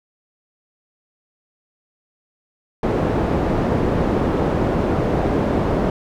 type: low-pass noise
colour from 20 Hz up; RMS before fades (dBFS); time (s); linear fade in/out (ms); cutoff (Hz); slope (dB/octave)
white; -19; 2.83-5.9; 2; 480; 12
effects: none